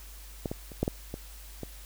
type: clicks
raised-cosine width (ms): 2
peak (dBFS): -17 / -19 / -30 / -12 / -14 / -22 / -22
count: 7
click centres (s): 0.458 / 0.515 / 0.718 / 0.83 / 0.879 / 1.141 / 1.633
effects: added 50 Hz sine -45 dBFS peak until 1.85 s + white hiss -51 dBFS RMS until 1.85 s